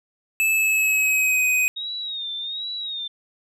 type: tone with pitch glide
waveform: square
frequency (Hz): 2615 to 2506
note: E7 to D#7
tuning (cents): -15 to +12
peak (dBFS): -18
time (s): 0.4-1.68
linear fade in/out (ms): 0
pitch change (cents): -73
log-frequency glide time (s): 0.52-1.46
type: tone with vibrato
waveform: sine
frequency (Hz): 3737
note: A#7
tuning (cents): +4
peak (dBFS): -27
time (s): 1.76-3.08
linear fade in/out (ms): 10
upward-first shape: sine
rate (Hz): 1.3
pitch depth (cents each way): 87
effects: none